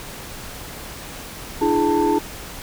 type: tone cluster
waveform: sine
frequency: 298.4 / 337.1 / 421.1 / 892 Hz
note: D4 / E4 / G#4 / A5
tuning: +28 / +39 / +24 / +23 cents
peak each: -20 dBFS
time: 1.61-2.19 s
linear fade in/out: 10 ms
effects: tanh soft clip ceiling -9 dBFS + pink hiss -35 dBFS RMS until 2.62 s